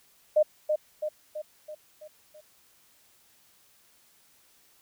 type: tone with echo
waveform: sine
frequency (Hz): 610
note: D#5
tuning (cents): -34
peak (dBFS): -17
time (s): 0.36-0.43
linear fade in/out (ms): 10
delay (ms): 330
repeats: 6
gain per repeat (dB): -5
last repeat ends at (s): 2.41
effects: white hiss -62 dBFS RMS until 4.81 s